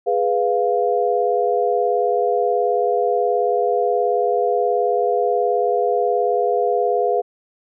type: chord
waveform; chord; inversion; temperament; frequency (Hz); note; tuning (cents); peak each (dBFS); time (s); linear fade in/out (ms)
sine; F diminished; first; equal; 415.3 / 493.9 / 698.5; Ab4 / Cb5 / F5; 0 / 0 / 0; -20; 0.06-7.22; 20
effects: none